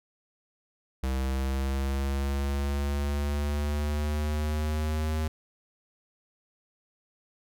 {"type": "linear sweep", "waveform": "square", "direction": "up", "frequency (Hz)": [65.41, 78.4], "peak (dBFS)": -27, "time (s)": [1.03, 5.28], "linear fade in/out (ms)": 5, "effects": []}